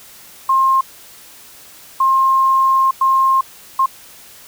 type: tone bursts at uneven times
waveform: sine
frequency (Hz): 1064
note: C6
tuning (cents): +29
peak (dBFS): -10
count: 4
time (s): 0.49-0.81 / 2-2.91 / 3.01-3.41 / 3.79-3.86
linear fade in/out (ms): 5
effects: white hiss -41 dBFS RMS until 4.47 s